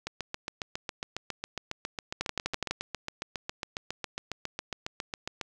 two click trains, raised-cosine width 0.2 ms, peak -12 / -16 dBFS, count 7 / 40, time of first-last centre 2.21-2.71 / 0.07-5.412 s, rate 12 / 7.3 Hz, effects none

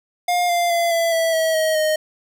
square tone with pitch steps, 709 / 695.6 / 682.5 / 669.6 / 657 / 644.5 / 632.4 / 620.4 Hz, F5 / F5 / F5 / E5 / E5 / E5 / D#5 / D#5, +26 / -7 / -40 / +27 / -6 / -39 / +28 / -5 cents, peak -17 dBFS, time 0.28-1.96 s, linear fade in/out 5 ms, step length 210 ms, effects none

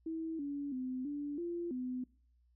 sine tone with pitch steps, 323.9 / 284.7 / 256.3 / 289.6 / 344.3 / 252.8 Hz, E4 / C#4 / C4 / D4 / F4 / B3, -30 / +46 / -36 / -24 / -25 / +41 cents, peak -36 dBFS, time 0.06-2.04 s, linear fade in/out 5 ms, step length 330 ms, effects noise-tail reverb RT60 0.5 s tail -23 dB re dry + added 60 Hz sine -67 dBFS peak until 2.55 s

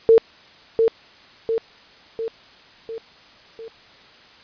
sine tone with echo, 452.1 Hz, A4, 47 cents sharp, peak -8 dBFS, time 0.09-0.18 s, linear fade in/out 0 ms, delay 700 ms, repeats 5, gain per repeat -5 dB, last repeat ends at 3.68 s, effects white hiss -48 dBFS RMS until 4.43 s + resampled to 11025 Hz

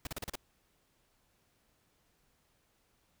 pink noise bursts, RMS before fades -39 dBFS, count 6, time 0.05-0.355 s, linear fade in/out 2 ms, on 20 ms, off 37 ms, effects pink hiss -73 dBFS RMS until 3.2 s

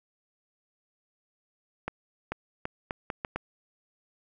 accelerating click train, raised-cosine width 0.5 ms, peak -16 dBFS, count 7, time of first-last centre 1.88-3.36 s, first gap 440 ms, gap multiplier 0.76, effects none

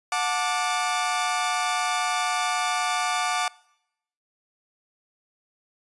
sawtooth chord, D major, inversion first, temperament equal with one note detuned, 728.1 / 880 / 1174.7 Hz, F#5 / A5 / D6, -28 / 0 / 0 cents, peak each -23 / -27 / -23 dBFS, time 0.12-3.48 s, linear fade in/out 2 ms, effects noise-tail reverb RT60 0.8 s tail -23 dB re dry + resampled to 24000 Hz

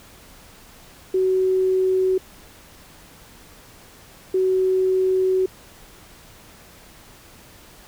sine tone bursts at uneven times, 374.9 Hz, F#4, 23 cents sharp, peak -16 dBFS, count 2, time 1.14-2.18 / 4.34-5.46 s, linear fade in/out 5 ms, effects pink hiss -47 dBFS RMS until 7.87 s

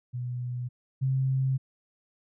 sine tone pair in turn, 123.47 / 132.59 Hz, B2 / C3, 0 / +23 cents, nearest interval minor second, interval 123 cents, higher second, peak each -30 / -23 dBFS, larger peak second, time 0.13-0.69 / 1.01-1.58 s, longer second, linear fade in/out 20 ms, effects none

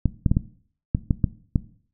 clicks, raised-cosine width 5 ms, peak -6 dBFS, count 8, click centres 0.057 / 0.262 / 0.315 / 0.369 / 0.949 / 1.108 / 1.242 / 1.558 s, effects noise-tail reverb RT60 0.5 s tail -17 dB re dry

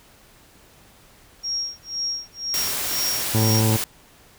sine tone with tremolo, 5588 Hz, F8, in tune, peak -22 dBFS, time 1.43-3.61 s, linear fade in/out 20 ms, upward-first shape sine, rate 2 Hz, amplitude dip 100%
white noise, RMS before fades -26 dBFS, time 2.54-3.84 s, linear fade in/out 0 ms
harmonic tone, 110 Hz, A2, in tune, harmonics 1 / 2 / 3 / 4 / 5 / 7 / 8 / 9, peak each -18 / -24 / -28 / -30 / -32 / -35 / -36 / -37 dBFS, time 3.34-3.77 s, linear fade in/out 10 ms
effects pink hiss -52 dBFS RMS until 4.38 s

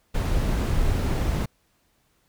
brown noise, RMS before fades -23 dBFS, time 0.14-1.46 s, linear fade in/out 10 ms, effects pink hiss -67 dBFS RMS until 2.28 s

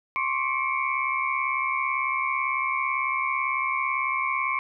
sine tone cluster, 1059 / 1137 / 2183 / 2315 Hz, C6 / C#6 / C#7 / D7, +21 / +44 / -27 / -25 cents, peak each -27 / -32 / -29 / -30 dBFS, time 0.16-4.59 s, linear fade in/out 0 ms, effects none

